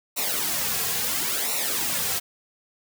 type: noise with flanger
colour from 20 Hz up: white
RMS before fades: -26 dBFS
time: 0.16-2.2 s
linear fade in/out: 20 ms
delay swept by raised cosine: 0.61 to 3.41 ms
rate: 0.73 Hz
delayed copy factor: -0.75
effects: none